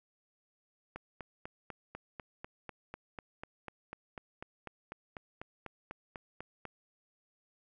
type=click train; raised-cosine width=0.5 ms; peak=-27 dBFS; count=24; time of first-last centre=0.96-6.653 s; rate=4.04 Hz; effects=none